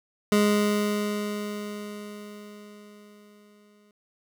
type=tone with exponential decay; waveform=25% pulse; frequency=207.7 Hz; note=G#3; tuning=in tune; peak=-14 dBFS; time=0.32-3.91 s; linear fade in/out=2 ms; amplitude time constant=780 ms; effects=none